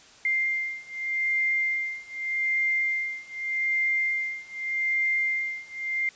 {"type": "beating tone pair", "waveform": "sine", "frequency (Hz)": [2101, 2101.83], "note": ["C7", "C7"], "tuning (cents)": [7, 7], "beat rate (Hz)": 0.83, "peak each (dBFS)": [-28, -27], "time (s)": [0.25, 6.09], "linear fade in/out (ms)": 2, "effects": ["white hiss -52 dBFS RMS until 6.15 s", "resampled to 16000 Hz"]}